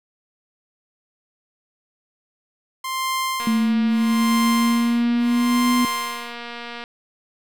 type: tone with tremolo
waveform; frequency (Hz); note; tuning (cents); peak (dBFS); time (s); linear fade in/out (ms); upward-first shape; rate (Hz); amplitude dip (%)
sawtooth; 1050; C6; +6; -17; 2.84-6.43; 5; sine; 0.77; 100
type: click train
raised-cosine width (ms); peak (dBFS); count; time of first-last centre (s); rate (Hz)
0.3; -18; 816; 3.4-6.839; 237
type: tone with pitch glide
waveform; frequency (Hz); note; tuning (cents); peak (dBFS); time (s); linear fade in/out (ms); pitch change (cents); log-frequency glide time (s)
sine; 223.7 to 245.4; A3 to B3; +29 to -11; -16; 3.47-5.85; 2; +160; 3.84-5.73
effects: none